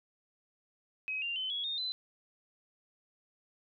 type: tone with pitch steps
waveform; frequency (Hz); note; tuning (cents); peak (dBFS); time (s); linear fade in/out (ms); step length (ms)
sine; 2539 / 2785 / 3054 / 3350 / 3675 / 4030; D#7 / F7 / G7 / G#7 / A#7 / B7; +34 / -5 / -46 / +14 / -25 / +34; -33; 1.08-1.92; 0; 140
effects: none